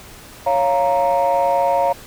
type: chord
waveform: sine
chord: Bb minor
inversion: first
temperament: equal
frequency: 554.4 / 698.5 / 932.3 Hz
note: Db5 / F5 / Bb5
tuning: 0 / 0 / 0 cents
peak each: -17 dBFS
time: 0.46-1.93 s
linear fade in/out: 10 ms
effects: tanh soft clip ceiling -9 dBFS + pink hiss -40 dBFS RMS until 2.06 s